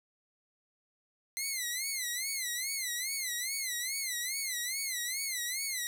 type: tone with vibrato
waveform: 10% pulse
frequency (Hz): 2058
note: C7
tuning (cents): -29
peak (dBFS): -24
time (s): 1.37-5.87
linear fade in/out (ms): 0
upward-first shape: sine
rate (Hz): 2.4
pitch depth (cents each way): 140
effects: 11-bit